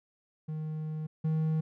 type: tone pair in turn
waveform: triangle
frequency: 155.56 / 157.73 Hz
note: D#3 / D#3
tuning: 0 / +24 cents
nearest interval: unison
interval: 24 cents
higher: second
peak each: -31 / -24 dBFS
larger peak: second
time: 0.48-1.07 / 1.24-1.61 s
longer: first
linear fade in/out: 10 ms
effects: none